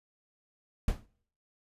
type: noise with exponential decay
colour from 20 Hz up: brown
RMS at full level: -25 dBFS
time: 0.88-1.06 s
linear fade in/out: 2 ms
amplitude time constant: 37 ms
effects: noise-tail reverb RT60 0.6 s tail -24 dB re dry + resampled to 32000 Hz